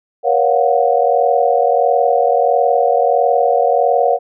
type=chord; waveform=sine; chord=Gb major seventh; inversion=first; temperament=equal with one note detuned; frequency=476 / 554.4 / 698.5 / 740 Hz; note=Bb4 / Db5 / F5 / Gb5; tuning=+36 / 0 / 0 / 0 cents; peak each=-16 dBFS; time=0.23-4.19 s; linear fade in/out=50 ms; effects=none